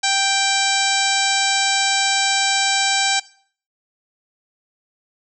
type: harmonic tone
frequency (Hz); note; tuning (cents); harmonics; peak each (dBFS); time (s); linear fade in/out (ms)
784; G5; 0; 1 / 2 / 3 / 4 / 5 / 6 / 7 / 8 / 9 / 10; -22 / -24 / -25 / -27 / -24 / -28 / -27 / -29 / -28 / -26; 0.03-3.2; 10
effects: noise-tail reverb RT60 0.5 s tail -19 dB re dry